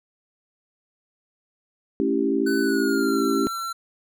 sine chord, A dominant seventh, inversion none, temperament equal, 220 / 277.2 / 329.6 / 392 Hz, A3 / C#4 / E4 / G4, 0 / 0 / 0 / 0 cents, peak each -28 / -23 / -26 / -24 dBFS, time 2-3.47 s, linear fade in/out 0 ms
square tone with pitch glide, 1500 to 1351.9 Hz, F#6 to E6, +23 to +43 cents, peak -28 dBFS, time 2.46-3.73 s, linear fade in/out 10 ms, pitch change -180 cents, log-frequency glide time 2.61-3.23 s
effects none

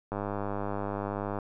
click train, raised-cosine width 1 ms, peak -19 dBFS, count 129, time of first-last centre 0.12-1.387 s, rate 101 Hz, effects none

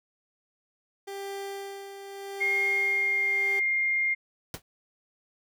30% pulse tone with tremolo, 395.5 Hz, G4, 15 cents sharp, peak -31 dBFS, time 1.07-3.6 s, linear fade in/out 10 ms, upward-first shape sine, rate 0.83 Hz, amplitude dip 55%
sine tone with pitch glide, 2136 to 2118 Hz, C7 to C7, +35 to +21 cents, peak -23 dBFS, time 2.4-4.15 s, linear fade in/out 20 ms, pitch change -14 cents, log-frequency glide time 2.7-3.34 s
pink noise with exponential decay, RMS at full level -32 dBFS, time 4.54-4.62 s, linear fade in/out 1 ms, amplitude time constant 17 ms
effects none

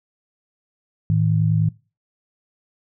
sine tone pair together, 108.9 / 158.93 Hz, A2 / D#3, -17 / +37 cents, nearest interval perfect fifth, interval 654 cents, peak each -18 dBFS, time 1.1-1.69 s, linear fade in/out 0 ms, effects noise-tail reverb RT60 0.3 s tail -20 dB re dry

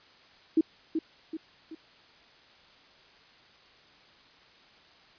sine tone with echo, 320.4 Hz, E4, 49 cents flat, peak -18 dBFS, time 0.57-0.61 s, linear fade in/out 5 ms, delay 380 ms, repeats 3, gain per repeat -7 dB, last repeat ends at 1.75 s, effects white hiss -57 dBFS RMS until 5.18 s + resampled to 11025 Hz

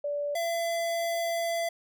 sine / square tone pair in turn, 580 / 674.7 Hz, D5 / E5, -22 / +40 cents, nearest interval minor third, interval 262 cents, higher second, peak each -28 dBFS, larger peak neither, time 0.04-0.35 / 0.35-1.69 s, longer second, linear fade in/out 5 ms, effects none

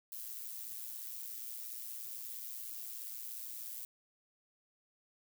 violet noise with amplitude modulation, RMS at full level -42 dBFS, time 0.12-3.85 s, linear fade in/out 2 ms, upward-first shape sine, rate 117 Hz, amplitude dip 60%, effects none

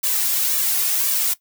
blue noise with flanger, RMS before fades -20 dBFS, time 0.03-1.34 s, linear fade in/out 10 ms, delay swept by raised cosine 1.7 to 2.9 ms, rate 1.9 Hz, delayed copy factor +0.75, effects noise-tail reverb RT60 0.1 s tail -17 dB re dry

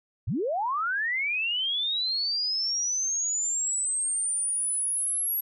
sine linear sweep, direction up, 73.7 to 11540 Hz, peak -25 dBFS, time 0.27-5.41 s, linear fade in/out 10 ms, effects none

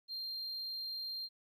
sine tone, 4186 Hz, C8, in tune, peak -36 dBFS, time 0.08-1.29 s, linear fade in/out 50 ms, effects tanh soft clip ceiling -38 dBFS + 13-bit

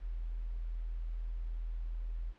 sine tone, 41.2 Hz, E1, in tune, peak -35 dBFS, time 0-2.34 s, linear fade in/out 50 ms, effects pink hiss -65 dBFS RMS until 2.38 s + low-pass 3000 Hz 12 dB/octave

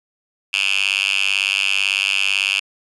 5% pulse tone with high-pass filter, 98 Hz, G2, in tune, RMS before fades -19 dBFS, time 0.53-2.6 s, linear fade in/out 10 ms, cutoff 2600 Hz, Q 7.4, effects resampled to 24000 Hz

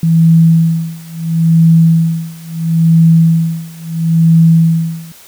sine tone with tremolo, 164.2 Hz, E3, 6 cents flat, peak -3 dBFS, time 0.03-5.12 s, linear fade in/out 2 ms, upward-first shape sine, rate 0.74 Hz, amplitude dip 95%, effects white hiss -39 dBFS RMS until 5.27 s

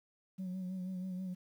sine tone with vibrato, 185 Hz, F#3, in tune, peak -35 dBFS, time 0.38-1.35 s, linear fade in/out 20 ms, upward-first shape sine, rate 6.2 Hz, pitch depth 39 cents each way, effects tanh soft clip ceiling -36 dBFS + 11-bit

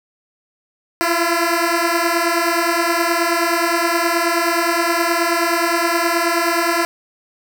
10% pulse beating tone pair, 334.5 / 344 Hz, E4 / F4, +25 / -26 cents, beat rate 9.5 Hz, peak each -10 dBFS, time 1.01-6.85 s, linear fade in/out 0 ms, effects none

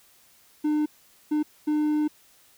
triangle tone bursts at uneven times, 301.8 Hz, D4, 47 cents sharp, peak -19 dBFS, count 3, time 0.64-0.86 / 1.31-1.43 / 1.67-2.08 s, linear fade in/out 10 ms, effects white hiss -58 dBFS RMS until 2.57 s

